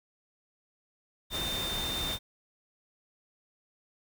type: tone in noise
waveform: sine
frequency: 3611 Hz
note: A7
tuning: 44 cents sharp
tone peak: -33 dBFS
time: 1.3-2.19 s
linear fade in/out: 50 ms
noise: pink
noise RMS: -36 dBFS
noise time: 1.3-2.19 s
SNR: 0 dB
effects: none